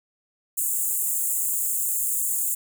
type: high-pass noise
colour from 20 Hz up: pink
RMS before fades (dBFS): -25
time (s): 0.57-2.55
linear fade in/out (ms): 10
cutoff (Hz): 7000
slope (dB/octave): 96
effects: none